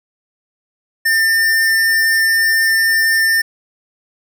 square tone, 1799 Hz, A6, 38 cents sharp, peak -12 dBFS, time 1.05-3.42 s, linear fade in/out 10 ms, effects none

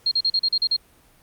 sine tone bursts, 4231 Hz, C8, 19 cents sharp, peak -17 dBFS, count 8, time 0.06-0.765 s, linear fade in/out 5 ms, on 54 ms, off 39 ms, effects pink hiss -56 dBFS RMS until 1.22 s + Opus 48 kbps

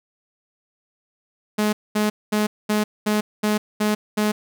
sawtooth tone bursts, 211.4 Hz, G#3, 31 cents sharp, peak -14 dBFS, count 8, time 1.58-4.32 s, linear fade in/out 10 ms, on 150 ms, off 220 ms, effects none

